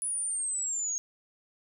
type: linear sweep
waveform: sine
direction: down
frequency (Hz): 9956 to 6480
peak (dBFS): -29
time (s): 0.02-0.98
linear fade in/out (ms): 0
effects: none